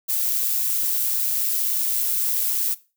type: noise with amplitude modulation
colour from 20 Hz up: violet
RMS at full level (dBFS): -21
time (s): 0.08-2.75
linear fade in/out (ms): 20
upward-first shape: sine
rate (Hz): 121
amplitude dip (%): 35
effects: noise-tail reverb RT60 0.3 s tail -18 dB re dry